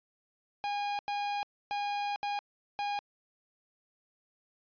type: tone bursts at uneven times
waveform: 45% pulse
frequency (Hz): 817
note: G#5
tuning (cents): -29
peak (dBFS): -31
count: 5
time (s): 0.64-0.99 / 1.08-1.43 / 1.71-2.16 / 2.23-2.39 / 2.79-2.99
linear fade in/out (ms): 0
effects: resampled to 11025 Hz